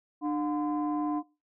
sine tone cluster, 299.4 / 719 / 1025 Hz, D4 / F#5 / C6, +33 / -50 / -36 cents, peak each -27 / -35 / -36 dBFS, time 0.21-1.23 s, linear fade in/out 50 ms, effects noise-tail reverb RT60 0.3 s tail -25 dB re dry + tanh soft clip ceiling -20 dBFS

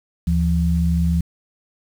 sine tone pair together, 75.7 / 169.94 Hz, D#2 / F3, -47 / -47 cents, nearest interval octave + major second, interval 1400 cents, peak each -18 dBFS, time 0.27-1.21 s, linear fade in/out 5 ms, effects 7-bit

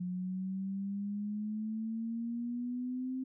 sine exponential sweep, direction up, 178.8 to 261.6 Hz, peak -34 dBFS, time 0-3.24 s, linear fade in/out 10 ms, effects none

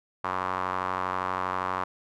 sawtooth tone with band-pass filter, 92.5 Hz, F#2, in tune, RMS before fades -30 dBFS, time 0.24-1.84 s, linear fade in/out 5 ms, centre 1100 Hz, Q 3.5, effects none

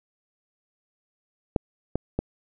clicks, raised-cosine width 2 ms, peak -7 / -11 / -11 dBFS, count 3, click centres 1.562 / 1.956 / 2.19 s, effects none

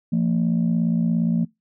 sine tone pair together, 171.11 / 228.4 Hz, F3 / A#3, -35 / -35 cents, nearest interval perfect fourth, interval 500 cents, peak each -19 dBFS, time 0.12-1.45 s, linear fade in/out 10 ms, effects noise-tail reverb RT60 0.2 s tail -24 dB re dry + tanh soft clip ceiling -13 dBFS

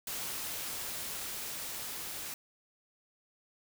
white noise with level ramp, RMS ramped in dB -38 to -41 dBFS, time 0.07-2.34 s, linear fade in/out 2 ms, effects none

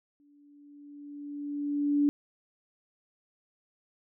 sine tone with exponential growth, 289.2 Hz, D4, 27 cents flat, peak -20 dBFS, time 0.2-2.09 s, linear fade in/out 0 ms, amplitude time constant 410 ms, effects none

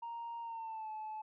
sine tone with pitch glide, 932.3 to 864.9 Hz, A#5 to A5, 0 to -30 cents, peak -39 dBFS, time 0.02-1.22 s, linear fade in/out 10 ms, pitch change -130 cents, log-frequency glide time 0.41-0.9 s, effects tanh soft clip ceiling -38 dBFS

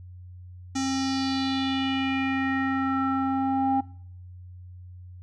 square tone with low-pass filter sweep, 267.4 Hz, C4, 38 cents sharp, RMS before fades -26 dBFS, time 0.75-3.81 s, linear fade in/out 10 ms, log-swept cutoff 6500 to 800 Hz, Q 4, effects noise-tail reverb RT60 0.6 s tail -22 dB re dry + added 90 Hz sine -41 dBFS peak until 5.22 s

